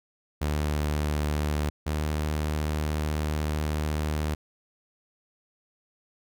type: tone pair in turn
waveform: sawtooth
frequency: 74.8 / 76.15 Hz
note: D2 / D#2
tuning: +32 / -37 cents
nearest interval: unison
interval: 31 cents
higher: second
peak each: -21 / -22 dBFS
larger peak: first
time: 0.41-1.7 / 1.86-4.35 s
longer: second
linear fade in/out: 10 ms
effects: none